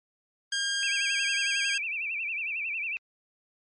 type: tone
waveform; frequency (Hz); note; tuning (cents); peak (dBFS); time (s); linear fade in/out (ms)
15% pulse; 1611; G6; +47; -20; 0.52-1.78; 5
type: tone with vibrato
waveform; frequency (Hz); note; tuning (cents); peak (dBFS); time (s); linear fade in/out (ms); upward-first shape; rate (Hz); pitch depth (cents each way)
sine; 2502; D#7; +9; -29; 0.83-2.97; 0; sine; 11; 150
effects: MP3 48 kbps